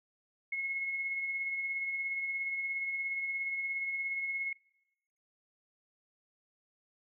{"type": "tone with tremolo", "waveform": "sine", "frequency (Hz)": 2174, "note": "C#7", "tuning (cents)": -34, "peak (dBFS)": -31, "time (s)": [0.52, 4.53], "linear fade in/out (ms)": 5, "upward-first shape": "triangle", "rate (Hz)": 17, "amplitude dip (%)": 40, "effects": ["noise-tail reverb RT60 0.9 s tail -21 dB re dry"]}